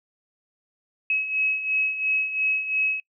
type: beating tone pair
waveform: sine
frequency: 2561 / 2563.9 Hz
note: D#7 / E7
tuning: +49 / -49 cents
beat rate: 2.9 Hz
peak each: -29 / -23 dBFS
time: 1.1-3 s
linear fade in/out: 2 ms
effects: noise-tail reverb RT60 0.1 s tail -25 dB re dry